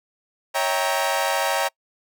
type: chord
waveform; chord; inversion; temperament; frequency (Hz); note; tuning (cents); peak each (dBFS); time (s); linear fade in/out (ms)
sawtooth; C# diminished seventh; none; equal with one note detuned; 554.4 / 647.6 / 784 / 932.3; C#5 / E5 / G5 / Bb5; 0 / -31 / 0 / 0; -22 / -23 / -22 / -22; 0.54-1.69; 20
effects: noise-tail reverb RT60 0.1 s tail -26 dB re dry